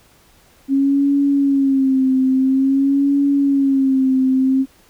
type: tone with vibrato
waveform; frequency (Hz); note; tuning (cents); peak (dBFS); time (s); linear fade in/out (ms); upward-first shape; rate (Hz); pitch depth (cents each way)
sine; 271.2; C#4; -38; -12; 0.68-4.66; 50; sine; 0.49; 65
effects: pink hiss -52 dBFS RMS until 4.89 s